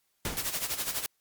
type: noise with exponential decay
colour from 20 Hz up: pink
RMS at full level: -29 dBFS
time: 0.25-0.63 s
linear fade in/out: 1 ms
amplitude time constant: 82 ms
type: noise with tremolo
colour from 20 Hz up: white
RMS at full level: -30 dBFS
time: 0.37-1.06 s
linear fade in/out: 0 ms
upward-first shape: sine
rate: 12 Hz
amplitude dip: 70%
effects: white hiss -74 dBFS RMS until 1.2 s + MP3 96 kbps